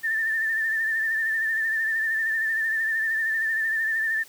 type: tone with vibrato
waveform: sine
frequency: 1785 Hz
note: A6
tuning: 24 cents sharp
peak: -22 dBFS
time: 0.03-4.24 s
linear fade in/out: 20 ms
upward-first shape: triangle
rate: 13 Hz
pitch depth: 53 cents each way
effects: white hiss -50 dBFS RMS until 4.28 s